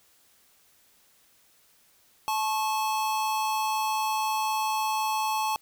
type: tone pair together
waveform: square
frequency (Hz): 868 / 1093.6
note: A5 / C#6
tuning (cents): -24 / -24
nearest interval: major third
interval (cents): 400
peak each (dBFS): -27 / -32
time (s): 2.28-5.56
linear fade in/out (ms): 0
effects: white hiss -62 dBFS RMS until 5.61 s